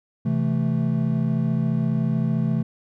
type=chord; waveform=triangle; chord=A minor; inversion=first; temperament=equal; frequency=130.81 / 164.81 / 220 Hz; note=C3 / E3 / A3; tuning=0 / 0 / 0 cents; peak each=-22 dBFS; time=0.25-2.63 s; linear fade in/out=10 ms; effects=none